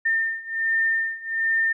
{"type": "beating tone pair", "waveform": "sine", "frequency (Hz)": [1807, 1808.3], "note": ["A6", "A6"], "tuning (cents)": [46, 47], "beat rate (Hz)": 1.3, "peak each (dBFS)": [-25, -23], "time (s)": [0.05, 1.73], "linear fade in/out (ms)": 10, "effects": []}